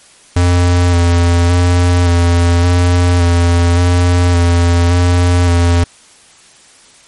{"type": "tone with vibrato", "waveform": "square", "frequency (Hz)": 87.31, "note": "F2", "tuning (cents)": 0, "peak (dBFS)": -8, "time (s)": [0.36, 5.84], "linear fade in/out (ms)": 5, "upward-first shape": "square", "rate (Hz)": 0.88, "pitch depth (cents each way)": 19, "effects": ["white hiss -43 dBFS RMS until 7.07 s", "MP3 48 kbps"]}